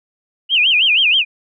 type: tone with vibrato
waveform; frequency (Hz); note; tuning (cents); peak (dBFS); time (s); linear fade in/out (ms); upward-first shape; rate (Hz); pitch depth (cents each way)
sine; 2794; F7; 0; -10; 0.49-1.25; 50; sine; 6.3; 250
effects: none